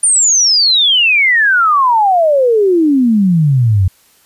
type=exponential sweep; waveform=sine; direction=down; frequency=9290 to 89.5 Hz; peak=-7 dBFS; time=0.03-3.88 s; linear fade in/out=5 ms; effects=white hiss -50 dBFS RMS until 4.25 s + resampled to 32000 Hz